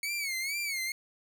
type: tone with vibrato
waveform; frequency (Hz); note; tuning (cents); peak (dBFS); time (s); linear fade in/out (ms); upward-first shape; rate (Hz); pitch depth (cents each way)
sawtooth; 2217; C#7; 0; -28; 0.03-0.92; 2; sine; 2.2; 120
effects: none